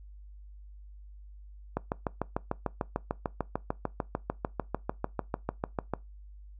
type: click train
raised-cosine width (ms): 1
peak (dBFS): -15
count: 29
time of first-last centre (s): 1.77-5.937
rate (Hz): 6.72
effects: noise-tail reverb RT60 0.2 s tail -21 dB re dry + added 50 Hz sine -46 dBFS peak until 6.59 s